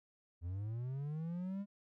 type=linear sweep; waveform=triangle; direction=up; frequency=82.41 to 204.3 Hz; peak=-36 dBFS; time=0.41-1.66 s; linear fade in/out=50 ms; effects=none